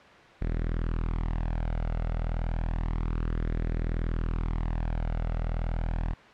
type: tone with flanger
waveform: sawtooth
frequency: 40.62 Hz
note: E1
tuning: 25 cents flat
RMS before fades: -29 dBFS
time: 0.41-6.14 s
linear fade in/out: 10 ms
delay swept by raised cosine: 0.5 to 1.46 ms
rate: 0.3 Hz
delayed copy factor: +0.6
effects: white hiss -50 dBFS RMS until 6.33 s + low-pass 2000 Hz 12 dB/octave